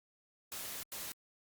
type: noise bursts at uneven times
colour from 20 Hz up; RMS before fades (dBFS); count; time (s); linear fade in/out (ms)
white; -43; 2; 0.52-0.83 / 0.92-1.12; 0
effects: Opus 48 kbps